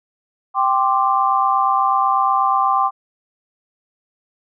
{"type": "chord", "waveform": "sine", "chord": "G suspended fourth", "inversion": "none", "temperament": "equal", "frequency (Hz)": [784, 1046.5, 1174.7], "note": ["G5", "C6", "D6"], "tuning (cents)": [0, 0, 0], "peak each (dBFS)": -18, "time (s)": [0.54, 2.91], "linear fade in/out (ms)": 50, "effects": []}